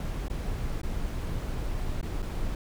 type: noise with dropouts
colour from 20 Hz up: brown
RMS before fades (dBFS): -31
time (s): 0-2.55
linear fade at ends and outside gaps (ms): 2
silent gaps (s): 0.283-0.299 / 0.816-0.832 / 2.013-2.028 / 2.221-2.226
effects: none